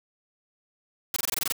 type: noise bursts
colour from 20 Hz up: white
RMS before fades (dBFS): -27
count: 9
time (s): 1.14-1.523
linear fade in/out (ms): 2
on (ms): 23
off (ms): 22
effects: none